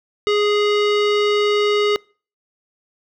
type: tone with low-pass filter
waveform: square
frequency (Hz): 415.3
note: G#4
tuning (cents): 0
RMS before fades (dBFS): -17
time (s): 0.27-1.96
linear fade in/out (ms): 0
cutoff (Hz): 3700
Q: 1.8
effects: noise-tail reverb RT60 0.4 s tail -26 dB re dry